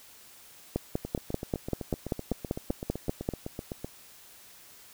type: two click trains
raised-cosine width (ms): 2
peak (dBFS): -21 / -14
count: 23 / 14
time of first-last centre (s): 1.05-3.845 / 0.76-3.289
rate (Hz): 7.87 / 5.14
effects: white hiss -53 dBFS RMS until 4.93 s